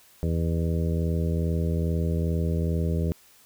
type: harmonic tone with a mistuned harmonic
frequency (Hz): 82.41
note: E2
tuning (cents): 0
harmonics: 1 / 2 / 3 / 4 / 5 / 6 / 7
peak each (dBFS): -25 / -27 / -36 / -37 / -35 / -37 / -41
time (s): 0.23-3.12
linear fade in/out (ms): 0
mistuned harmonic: 7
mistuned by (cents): +75
effects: white hiss -56 dBFS RMS until 3.45 s